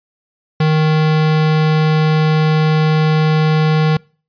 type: tone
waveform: square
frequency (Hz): 155.7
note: D#3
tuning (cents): +2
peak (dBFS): -11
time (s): 0.6-3.97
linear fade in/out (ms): 5
effects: noise-tail reverb RT60 0.4 s tail -26 dB re dry + resampled to 11025 Hz